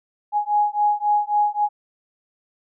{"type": "beating tone pair", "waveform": "sine", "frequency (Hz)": [830.6, 834.3], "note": ["G#5", "G#5"], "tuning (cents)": [0, 8], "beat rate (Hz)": 3.7, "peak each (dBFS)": -20, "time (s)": [0.32, 1.69], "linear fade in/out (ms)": 50, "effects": []}